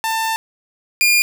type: tone pair in turn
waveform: sawtooth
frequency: 893 / 2415 Hz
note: A5 / D7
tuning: +25 / +48 cents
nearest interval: octave + perfect fourth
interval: 1723 cents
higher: second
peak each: -14 / -8 dBFS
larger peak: second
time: 0.04-0.36 / 1.01-1.22 s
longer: first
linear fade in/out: 0 ms
effects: none